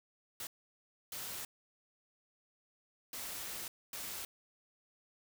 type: noise bursts at uneven times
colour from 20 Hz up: white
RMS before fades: -43 dBFS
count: 4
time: 0.4-0.47 / 1.12-1.45 / 3.13-3.68 / 3.93-4.25 s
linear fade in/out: 2 ms
effects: none